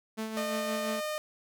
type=tone with tremolo; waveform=sawtooth; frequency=220 Hz; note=A3; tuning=in tune; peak=-28 dBFS; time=0.17-1.01 s; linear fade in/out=20 ms; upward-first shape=sine; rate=5.8 Hz; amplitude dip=45%
type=tone; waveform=sawtooth; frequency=610 Hz; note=D#5; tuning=34 cents flat; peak=-28 dBFS; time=0.37-1.18 s; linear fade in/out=0 ms
effects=none